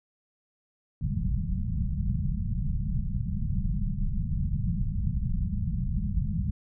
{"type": "low-pass noise", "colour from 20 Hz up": "pink", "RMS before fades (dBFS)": -28, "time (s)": [1.01, 6.51], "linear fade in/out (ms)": 5, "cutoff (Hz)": 210, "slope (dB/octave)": 96, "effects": []}